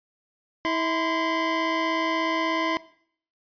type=tone pair together; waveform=25% pulse; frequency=323.8 / 1028 Hz; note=E4 / C6; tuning=-31 / -31 cents; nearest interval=octave + minor sixth; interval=2000 cents; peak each=-22 dBFS; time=0.65-2.77 s; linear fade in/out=0 ms; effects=noise-tail reverb RT60 0.6 s tail -19 dB re dry + resampled to 11025 Hz